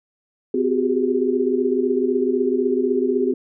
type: tone cluster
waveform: sine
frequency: 254.9 / 367 / 394.8 / 410.8 Hz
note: C4 / F#4 / G4 / G#4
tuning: -45 / -14 / +12 / -19 cents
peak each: -22 / -22 / -23 / -23 dBFS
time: 0.54-3.34 s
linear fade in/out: 5 ms
effects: none